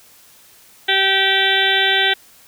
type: harmonic tone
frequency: 386.9 Hz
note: G4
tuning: 23 cents flat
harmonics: 1 / 2 / 4 / 5 / 6 / 7 / 8 / 9 / 10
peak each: -24 / -23 / -19 / -21 / -24 / -28 / -21 / -20 / -24 dBFS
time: 0.88-2.14 s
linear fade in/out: 10 ms
effects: white hiss -48 dBFS RMS until 2.47 s